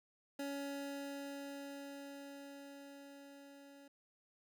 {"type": "tone with level ramp", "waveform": "25% pulse", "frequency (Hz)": 280.4, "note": "C#4", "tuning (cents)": 20, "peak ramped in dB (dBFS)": [-36, -53], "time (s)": [0.39, 3.88], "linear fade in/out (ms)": 5, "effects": []}